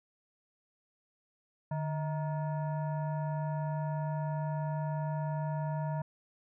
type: tone with frequency modulation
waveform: sine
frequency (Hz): 150.5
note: D3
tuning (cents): +43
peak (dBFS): -31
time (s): 1.71-6.02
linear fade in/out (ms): 5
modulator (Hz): 787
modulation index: 0.71
effects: none